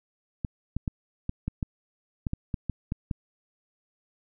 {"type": "clicks", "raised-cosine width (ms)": 5, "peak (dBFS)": -16, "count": 12, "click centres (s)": [0.448, 0.766, 0.878, 1.294, 1.48, 1.628, 2.268, 2.334, 2.542, 2.697, 2.921, 3.112], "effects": []}